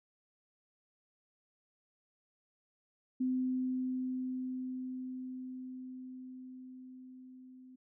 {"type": "tone with level ramp", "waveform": "sine", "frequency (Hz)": 256.2, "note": "C4", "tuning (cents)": -36, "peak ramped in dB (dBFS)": [-29, -52], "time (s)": [3.2, 7.76], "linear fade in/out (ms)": 10, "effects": []}